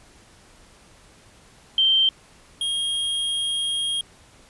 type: tone pair in turn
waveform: sine / square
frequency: 3136 / 3250 Hz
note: G7 / G#7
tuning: 0 / -38 cents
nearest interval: minor second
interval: 62 cents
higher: second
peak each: -15 / -23 dBFS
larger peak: first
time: 1.78-2.09 / 2.61-4.01 s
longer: second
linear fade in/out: 2 ms
effects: pink hiss -52 dBFS RMS until 4.49 s + resampled to 24000 Hz